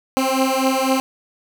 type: beating tone pair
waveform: 15% pulse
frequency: 262.1 / 266.1 Hz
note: C4 / C4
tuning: +3 / +29 cents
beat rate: 4 Hz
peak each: -13 dBFS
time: 0.17-1 s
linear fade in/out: 0 ms
effects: none